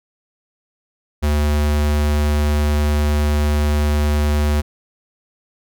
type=tone; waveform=square; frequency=74.2 Hz; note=D2; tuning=18 cents sharp; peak=-15 dBFS; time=1.22-4.62 s; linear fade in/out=20 ms; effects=none